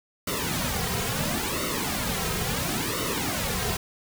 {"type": "noise with flanger", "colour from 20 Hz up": "pink", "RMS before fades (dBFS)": -28, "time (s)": [0.27, 3.77], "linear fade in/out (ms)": 5, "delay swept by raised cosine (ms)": [1.2, 3.5], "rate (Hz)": 0.73, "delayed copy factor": -0.8, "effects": []}